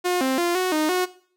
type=tone with pitch steps; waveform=sawtooth; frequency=358.6 / 263 / 347 / 368.7 / 308.5 / 364.9 Hz; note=F4 / C4 / F4 / F#4 / D#4 / F#4; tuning=+46 / +9 / -11 / -6 / -15 / -24 cents; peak=-16 dBFS; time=0.04-1.06 s; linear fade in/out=20 ms; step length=170 ms; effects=noise-tail reverb RT60 0.5 s tail -17 dB re dry